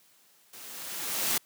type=noise with level ramp; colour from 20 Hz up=white; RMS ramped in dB=-47 to -26 dBFS; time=0.53-1.38 s; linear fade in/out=5 ms; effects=white hiss -62 dBFS RMS until 1.45 s + high-pass 150 Hz 12 dB/octave